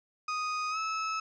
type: tone with pitch glide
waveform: 35% pulse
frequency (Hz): 1244.5 to 1300.3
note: D#6 to E6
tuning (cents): 0 to -24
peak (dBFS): -29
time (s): 0.28-1.2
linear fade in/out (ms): 5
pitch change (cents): +76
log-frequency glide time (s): 0.7-0.78
effects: resampled to 16000 Hz + 11-bit